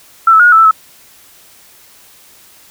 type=tone with pitch steps; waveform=sine; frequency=1339 / 1307 / 1435 / 1445 / 1314 / 1325 / 1296 Hz; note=E6 / E6 / F6 / F#6 / E6 / E6 / E6; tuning=+27 / -15 / +47 / -41 / -6 / +9 / -30 cents; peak=-3 dBFS; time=0.27-0.711 s; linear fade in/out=5 ms; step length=63 ms; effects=white hiss -43 dBFS RMS until 2.7 s